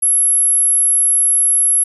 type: tone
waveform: sine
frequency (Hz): 11175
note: F9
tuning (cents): 0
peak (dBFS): -10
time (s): 0.02-1.84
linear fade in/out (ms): 10
effects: none